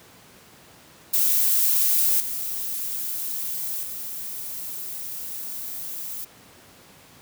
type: noise with level steps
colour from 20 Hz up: violet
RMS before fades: -20 / -29 / -33 dBFS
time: 1.13-6.25 s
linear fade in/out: 10 ms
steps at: 2.2 / 3.83 s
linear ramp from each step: 2 ms
effects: pink hiss -50 dBFS RMS until 7.21 s + high-pass 100 Hz 12 dB/octave